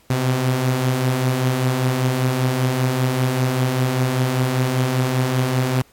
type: beating tone pair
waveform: sawtooth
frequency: 124.2 / 129.3 Hz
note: B2 / C3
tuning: +10 / -20 cents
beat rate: 5.1 Hz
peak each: -21 / -14 dBFS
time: 0.1-5.82 s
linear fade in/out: 5 ms
effects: pink hiss -55 dBFS RMS until 5.92 s + AAC 64 kbps